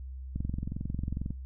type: click train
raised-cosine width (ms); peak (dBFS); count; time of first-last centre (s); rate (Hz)
5; -21; 22; 0.36-1.306; 22.2
effects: noise-tail reverb RT60 0.2 s tail -24 dB re dry + added 65 Hz sine -38 dBFS peak until 1.45 s